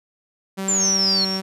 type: tone with pitch glide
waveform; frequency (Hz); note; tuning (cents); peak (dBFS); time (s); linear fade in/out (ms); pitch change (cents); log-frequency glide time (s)
sawtooth; 192.8 to 190.92; G3 to G3; -28 to -45; -21; 0.57-1.42; 20; -17; 1.15-1.28
type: exponential sweep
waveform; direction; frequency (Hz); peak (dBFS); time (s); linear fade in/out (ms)
sine; down; 7400 to 4225; -17; 0.68-1.25; 5
type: tone with tremolo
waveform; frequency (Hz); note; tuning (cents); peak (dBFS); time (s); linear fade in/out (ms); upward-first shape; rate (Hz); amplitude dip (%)
sine; 5510; F8; -24; -23; 0.79-1.41; 50; square; 4.3; 25
effects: resampled to 32000 Hz